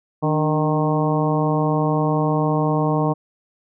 harmonic tone with a mistuned harmonic, 154.3 Hz, D#3, 14 cents flat, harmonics 1 / 2 / 3 / 4 / 5 / 6 / 7, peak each -20 / -23 / -25 / -26 / -27 / -28 / -28 dBFS, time 0.22-3.14 s, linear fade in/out 20 ms, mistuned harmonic 2, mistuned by -58 cents, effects none

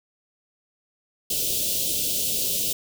white band-stop noise, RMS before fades -25 dBFS, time 1.3-2.73 s, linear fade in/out 5 ms, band 600 to 2800 Hz, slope 48 dB/octave, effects none

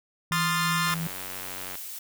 sine tone with tremolo, 164.81 Hz, E3, in tune, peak -28 dBFS, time 0.31-1.07 s, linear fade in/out 0 ms, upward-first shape sine, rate 3 Hz, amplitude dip 30%
sawtooth chord, F dominant seventh, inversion second, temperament equal with one note detuned, 1046.5 / 1230.2 / 1396.9 / 1760 Hz, C6 / Eb6 / F6 / A6, 0 / -20 / 0 / 0 cents, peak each -25 / -27 / -27 / -27 dBFS, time 0.32-0.94 s, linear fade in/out 0 ms
click train, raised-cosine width 0.3 ms, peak -22 dBFS, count 83, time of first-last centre 0.87-1.755 s, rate 92.7 Hz
blue noise, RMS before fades -38 dBFS, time 0.87-1.99 s, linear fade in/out 5 ms
effects none

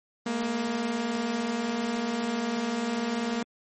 sawtooth tone pair together, 214.9 / 235.1 Hz, A3 / A#3, -41 / +15 cents, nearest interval major second, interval 156 cents, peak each -30 / -24 dBFS, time 0.26-3.43 s, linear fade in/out 5 ms, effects MP3 32 kbps

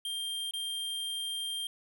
square tone with dropouts, 3186 Hz, G7, 27 cents sharp, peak -34 dBFS, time 0.05-1.67 s, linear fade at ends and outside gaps 2 ms, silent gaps 0.51-0.536 s, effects none

